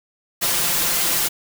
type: noise with comb filter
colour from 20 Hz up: white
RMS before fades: -20 dBFS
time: 0.41-1.29 s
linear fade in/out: 20 ms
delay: 5.8 ms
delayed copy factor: +0.65
effects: none